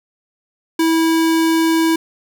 square tone, 325.9 Hz, E4, 20 cents flat, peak -13 dBFS, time 0.79-1.96 s, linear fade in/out 5 ms, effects none

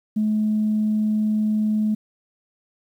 sine tone, 214.2 Hz, A3, 46 cents flat, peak -17 dBFS, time 0.16-1.95 s, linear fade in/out 10 ms, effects tanh soft clip ceiling -13 dBFS + 9-bit

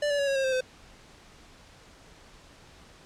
square tone with pitch steps, 587.3 / 574.2 / 561.4 / 548.9 / 536.7 / 524.7 / 513 Hz, D5 / D5 / C#5 / C#5 / C5 / C5 / C5, 0 / -39 / +22 / -17 / +44 / +5 / -34 cents, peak -25 dBFS, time 0.02-0.608 s, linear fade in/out 5 ms, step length 84 ms, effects pink hiss -53 dBFS RMS until 3.05 s + low-pass 7000 Hz 12 dB/octave

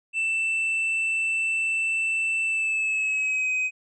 triangle tone with pitch glide, 2661 to 2520 Hz, E7 to D#7, +16 to +21 cents, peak -21 dBFS, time 0.13-3.71 s, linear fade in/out 50 ms, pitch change -95 cents, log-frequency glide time 2.44-3.5 s, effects resampled to 24000 Hz

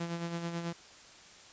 sawtooth tone with tremolo, 169.6 Hz, E3, 50 cents sharp, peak -29 dBFS, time 0-0.73 s, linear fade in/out 5 ms, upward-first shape sine, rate 9.2 Hz, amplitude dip 50%, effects white hiss -54 dBFS RMS until 1.52 s + resampled to 16000 Hz

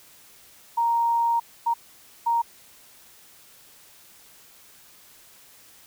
sine tone bursts at uneven times, 932.3 Hz, A#5, in tune, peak -19 dBFS, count 3, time 0.77-1.4 / 1.66-1.74 / 2.26-2.42 s, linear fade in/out 10 ms, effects white hiss -52 dBFS RMS until 5.86 s

